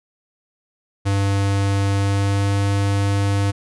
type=tone with pitch glide; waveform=square; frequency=99.1 to 99.85 Hz; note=G2 to G2; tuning=+19 to +32 cents; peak=-17 dBFS; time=1.05-3.52 s; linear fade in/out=20 ms; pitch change=+13 cents; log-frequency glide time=1.88-2.61 s; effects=resampled to 24000 Hz